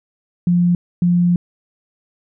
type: tone bursts at uneven times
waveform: sine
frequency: 175.4 Hz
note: F3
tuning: 8 cents sharp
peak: -11 dBFS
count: 2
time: 0.47-0.75 / 1.02-1.36 s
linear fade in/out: 2 ms
effects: none